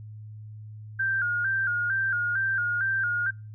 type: tone with vibrato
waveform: sine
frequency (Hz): 1498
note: F#6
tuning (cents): +21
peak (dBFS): -23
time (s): 0.99-3.31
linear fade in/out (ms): 10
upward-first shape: square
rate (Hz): 2.2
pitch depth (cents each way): 80
effects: noise-tail reverb RT60 0.3 s tail -25 dB re dry + added 107 Hz sine -39 dBFS peak until 3.54 s